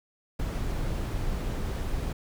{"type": "noise with ADSR envelope", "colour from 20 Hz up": "brown", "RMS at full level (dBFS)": -27, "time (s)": [0.39, 2.13], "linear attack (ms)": 10, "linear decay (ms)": 3, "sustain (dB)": -3, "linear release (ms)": 8, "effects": []}